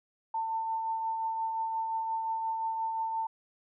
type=tone with tremolo; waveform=sine; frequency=896 Hz; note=A5; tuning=31 cents sharp; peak=-28 dBFS; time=0.34-3.27 s; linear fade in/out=5 ms; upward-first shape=triangle; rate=5.7 Hz; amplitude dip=35%; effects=none